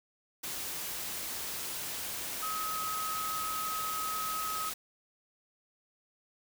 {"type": "tone in noise", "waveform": "sine", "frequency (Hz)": 1272, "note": "D#6", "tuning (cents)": 38, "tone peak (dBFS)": -34, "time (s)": [2.42, 4.7], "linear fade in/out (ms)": 10, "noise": "white", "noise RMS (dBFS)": -38, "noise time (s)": [0.43, 4.74], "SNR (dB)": 1, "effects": []}